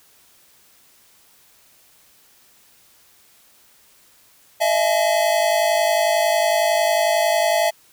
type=tone cluster; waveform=square; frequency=621 / 672 / 851 Hz; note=D#5 / E5 / G#5; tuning=-3 / +33 / +42 cents; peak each=-22 / -19 / -24 dBFS; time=4.6-7.71 s; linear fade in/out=20 ms; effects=white hiss -54 dBFS RMS until 7.92 s